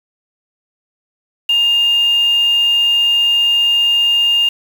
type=tone with quantisation; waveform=sine; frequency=2815 Hz; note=F7; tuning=13 cents sharp; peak=-10 dBFS; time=1.49-4.49 s; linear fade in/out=5 ms; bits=5; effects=none